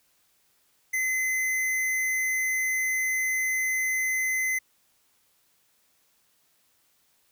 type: tone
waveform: square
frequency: 2045 Hz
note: C7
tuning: 40 cents flat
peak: -25 dBFS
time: 0.93-4.59 s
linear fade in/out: 10 ms
effects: white hiss -67 dBFS RMS until 7.31 s